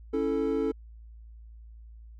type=chord; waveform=triangle; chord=A major; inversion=first; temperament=equal; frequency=277.2 / 329.6 / 440 Hz; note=C#4 / E4 / A4; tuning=0 / 0 / 0 cents; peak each=-28 / -30 / -26 dBFS; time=0.13-0.72 s; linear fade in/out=10 ms; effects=added 56 Hz sine -45 dBFS peak until 2.19 s